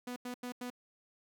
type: tone bursts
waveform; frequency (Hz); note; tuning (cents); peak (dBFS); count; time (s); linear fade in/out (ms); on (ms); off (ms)
sawtooth; 246.9; B3; 0; -35; 4; 0.07-0.702; 5; 92; 88
effects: none